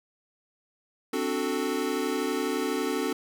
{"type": "chord", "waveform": "square", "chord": "D dominant seventh", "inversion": "third", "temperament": "equal", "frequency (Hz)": [261.6, 293.7, 370, 440], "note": ["C4", "D4", "F#4", "A4"], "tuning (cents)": [0, 0, 0, 0], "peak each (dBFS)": [-33, -33, -33, -32], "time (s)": [1.13, 3.13], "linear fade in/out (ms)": 5, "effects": []}